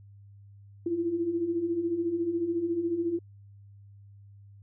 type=beating tone pair; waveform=sine; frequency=327.6 / 341.6 Hz; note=E4 / F4; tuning=-11 / -38 cents; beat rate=14 Hz; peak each=-34 / -27 dBFS; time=0.86-3.19 s; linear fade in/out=5 ms; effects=added 100 Hz sine -49 dBFS peak until 4.62 s